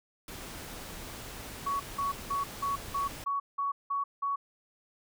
pink noise, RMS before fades -43 dBFS, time 0.28-3.24 s, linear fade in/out 2 ms
sine tone bursts, 1120 Hz, C#6, 18 cents sharp, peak -28 dBFS, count 9, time 1.66-4.36 s, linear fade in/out 10 ms, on 140 ms, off 180 ms
effects none

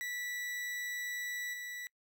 40% pulse tone with level steps, 1958 Hz, B6, 15 cents flat, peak -36 / -40 dBFS, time 0.01-1.87 s, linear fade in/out 0 ms, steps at 1.53 s, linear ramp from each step 10 ms, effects noise-tail reverb RT60 0.1 s tail -25 dB re dry

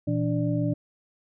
sine tone cluster, 119.2 / 166.6 / 292 / 589 Hz, A#2 / E3 / D4 / D5, +39 / +19 / -10 / +5 cents, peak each -27 / -28 / -27 / -33 dBFS, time 0.07-0.74 s, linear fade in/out 10 ms, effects none

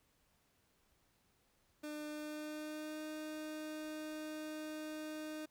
30% pulse tone with pitch glide, 300.7 to 308.4 Hz, D4 to D#4, +41 to -15 cents, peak -40 dBFS, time 1.83-5.46 s, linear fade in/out 10 ms, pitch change +44 cents, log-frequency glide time 2.07-3.02 s, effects pink hiss -75 dBFS RMS until 5.5 s

